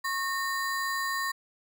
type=ring-modulated tone; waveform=square; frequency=1462 Hz; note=F#6; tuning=21 cents flat; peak=-26 dBFS; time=0.04-1.32 s; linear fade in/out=10 ms; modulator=371 Hz; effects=none